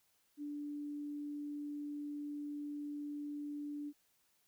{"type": "tone", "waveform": "sine", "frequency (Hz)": 292.3, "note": "D4", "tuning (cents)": -8, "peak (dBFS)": -40, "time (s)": [0.37, 3.93], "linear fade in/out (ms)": 50, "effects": ["white hiss -75 dBFS RMS until 4.47 s"]}